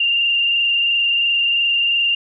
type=tone with frequency modulation; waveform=sine; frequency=2794 Hz; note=F7; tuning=in tune; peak=-14 dBFS; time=0-2.15 s; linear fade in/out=5 ms; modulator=22.9 Hz; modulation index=1.8; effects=none